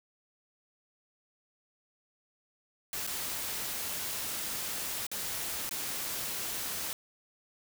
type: noise with dropouts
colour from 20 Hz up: white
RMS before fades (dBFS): -36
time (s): 2.93-6.93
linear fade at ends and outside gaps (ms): 1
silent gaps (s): 3.067-3.074 / 5.067-5.115 / 5.693-5.71
effects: none